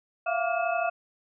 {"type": "tone cluster", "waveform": "sine", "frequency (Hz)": [673, 705, 1161, 1412, 2597], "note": ["E5", "F5", "D6", "F6", "E7"], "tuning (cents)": [36, 16, -20, 19, -26], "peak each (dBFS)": [-28, -29, -36, -33, -35], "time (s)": [0.26, 0.9], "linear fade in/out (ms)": 10, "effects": []}